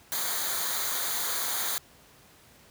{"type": "noise with comb filter", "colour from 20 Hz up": "white", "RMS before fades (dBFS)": -30, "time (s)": [0.12, 1.78], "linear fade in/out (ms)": 0, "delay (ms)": 0.37, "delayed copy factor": -0.7, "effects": ["pink hiss -56 dBFS RMS until 2.7 s", "high-pass 60 Hz 12 dB/octave"]}